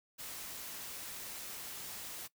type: noise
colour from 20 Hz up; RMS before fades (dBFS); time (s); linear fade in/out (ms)
white; -45; 0.18-2.28; 20
effects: noise-tail reverb RT60 0.1 s tail -19 dB re dry